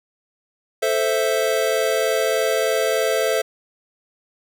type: chord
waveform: square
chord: A minor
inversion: none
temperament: equal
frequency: 440 / 523.3 / 659.3 Hz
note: A4 / C5 / E5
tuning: 0 / 0 / 0 cents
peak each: -23 dBFS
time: 0.82-3.42 s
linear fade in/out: 10 ms
effects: none